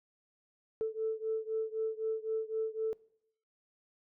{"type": "beating tone pair", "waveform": "sine", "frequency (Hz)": [440, 443.9], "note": ["A4", "A4"], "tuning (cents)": [0, 15], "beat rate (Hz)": 3.9, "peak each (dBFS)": [-34, -35], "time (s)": [0.81, 2.93], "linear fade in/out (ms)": 0, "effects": ["noise-tail reverb RT60 0.7 s tail -23 dB re dry", "tanh soft clip ceiling -24 dBFS"]}